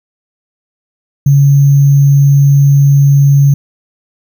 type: tone with sample-and-hold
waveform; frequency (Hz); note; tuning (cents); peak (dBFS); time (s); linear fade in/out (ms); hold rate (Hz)
sine; 140.5; C#3; +24; -3; 1.26-3.54; 5; 6300
effects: none

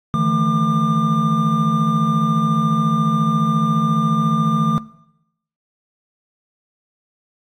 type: tone cluster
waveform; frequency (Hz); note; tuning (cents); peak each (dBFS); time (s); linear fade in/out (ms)
triangle; 151.7 / 166 / 220.9 / 1198; D#3 / E3 / A3 / D6; -44 / +12 / +7 / +34; -19; 0.14-4.78; 0
effects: noise-tail reverb RT60 0.8 s tail -18 dB re dry + AAC 64 kbps

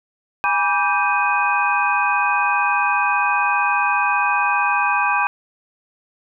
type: tone cluster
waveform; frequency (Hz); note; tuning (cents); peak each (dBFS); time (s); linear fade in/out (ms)
sine; 822 / 977 / 1161 / 1569 / 2494; G#5 / B5 / D6 / G6 / D#7; -18 / -19 / -20 / +1 / +3; -22; 0.44-5.27; 0
effects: none

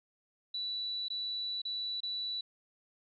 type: tone with dropouts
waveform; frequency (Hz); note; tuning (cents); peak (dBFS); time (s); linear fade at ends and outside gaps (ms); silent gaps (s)
sine; 3951; B7; 0; -34; 0.54-2.41; 5; 1.084-1.101 / 1.618-1.651 / 2.005-2.031
effects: none

